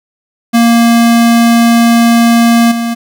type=tone with level steps; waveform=square; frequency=233.1 Hz; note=A#3; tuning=in tune; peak=-5 / -13 dBFS; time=0.53-2.95 s; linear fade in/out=20 ms; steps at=2.71 s; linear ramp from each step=10 ms; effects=none